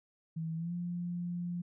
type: tone with pitch glide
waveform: sine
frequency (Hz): 162.2 to 174.85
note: E3 to F3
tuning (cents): -28 to +2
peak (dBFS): -34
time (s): 0.36-1.62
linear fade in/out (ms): 10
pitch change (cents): +130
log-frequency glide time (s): 0.56-0.73
effects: none